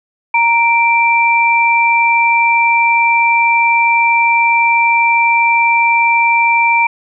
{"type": "tone pair together", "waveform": "sine", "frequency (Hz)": [932.3, 2349], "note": ["A#5", "D7"], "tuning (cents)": [0, 0], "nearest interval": "octave + major third", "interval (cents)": 1600, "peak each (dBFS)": -11, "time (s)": [0.34, 6.87], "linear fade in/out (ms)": 5, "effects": []}